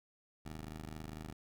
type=ring-modulated tone; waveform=15% pulse; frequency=77.78 Hz; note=D#2; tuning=in tune; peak=-35 dBFS; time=0.45-1.33 s; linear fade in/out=5 ms; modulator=26.7 Hz; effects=none